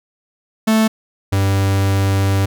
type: tone pair in turn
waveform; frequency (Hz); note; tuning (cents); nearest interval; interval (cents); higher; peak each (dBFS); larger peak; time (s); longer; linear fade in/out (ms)
45% pulse; 220 / 97.78; A3 / G2; 0 / -4; octave + major second; 1404; first; -11 / -13; first; 0.67-0.88 / 1.32-2.46; second; 10
effects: none